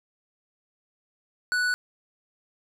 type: tone with hard clipping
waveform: sine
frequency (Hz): 1480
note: F#6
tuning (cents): 0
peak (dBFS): -24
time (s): 1.52-1.74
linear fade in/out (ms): 0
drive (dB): 11
effects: none